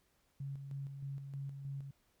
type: tone with tremolo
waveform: sine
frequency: 138.4 Hz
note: C#3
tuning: 2 cents flat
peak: -39 dBFS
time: 0.4-1.91 s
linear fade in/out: 5 ms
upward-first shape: square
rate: 3.2 Hz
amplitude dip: 45%
effects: pink hiss -75 dBFS RMS until 2.2 s